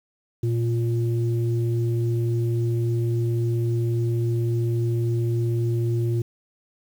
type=tone pair together; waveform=sine; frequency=117.61 / 349.2 Hz; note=A#2 / F4; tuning=+16 / 0 cents; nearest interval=octave + perfect fifth; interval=1884 cents; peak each=-20 / -27 dBFS; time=0.43-6.22 s; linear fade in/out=5 ms; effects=tanh soft clip ceiling -13 dBFS + 8-bit